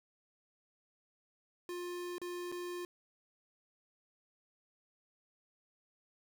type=tone with dropouts; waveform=square; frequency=353.5 Hz; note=F4; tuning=21 cents sharp; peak=-40 dBFS; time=1.69-2.85 s; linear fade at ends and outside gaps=1 ms; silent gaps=2.182-2.216 / 2.517-2.523 s; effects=12-bit